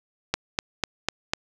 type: click train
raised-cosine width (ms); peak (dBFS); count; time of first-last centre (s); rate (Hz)
0.2; -5; 5; 0.34-1.335; 4.02
effects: none